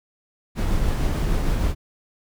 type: noise with tremolo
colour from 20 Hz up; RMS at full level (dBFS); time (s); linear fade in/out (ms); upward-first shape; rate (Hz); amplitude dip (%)
brown; -20; 0.55-1.75; 50; triangle; 6.6; 25
effects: none